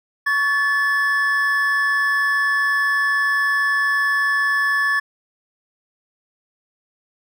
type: tone pair together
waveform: triangle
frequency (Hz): 1118 / 1735.6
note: C#6 / A6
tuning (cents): +14 / -24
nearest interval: minor sixth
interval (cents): 762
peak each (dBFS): -22 / -15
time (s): 0.26-5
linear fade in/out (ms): 10
effects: none